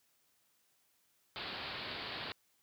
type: low-pass noise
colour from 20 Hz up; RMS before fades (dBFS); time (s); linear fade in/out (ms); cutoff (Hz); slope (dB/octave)
white; -43; 1.36-2.32; 0; 4600; 96
effects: white hiss -74 dBFS RMS until 2.62 s + high-pass 60 Hz 12 dB/octave